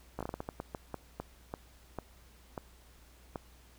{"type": "slowing click train", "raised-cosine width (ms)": 1, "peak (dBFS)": -23, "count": 16, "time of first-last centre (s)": [0.19, 3.358], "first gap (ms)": 16, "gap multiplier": 1.32, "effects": ["added 60 Hz sine -58 dBFS peak until 3.78 s", "pink hiss -62 dBFS RMS until 3.78 s"]}